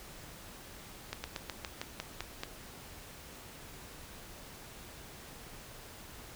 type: slowing click train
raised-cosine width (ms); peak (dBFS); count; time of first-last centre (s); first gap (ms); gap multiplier
0.2; -19; 9; 1.13-2.435; 110; 1.11
effects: pink hiss -50 dBFS RMS until 6.35 s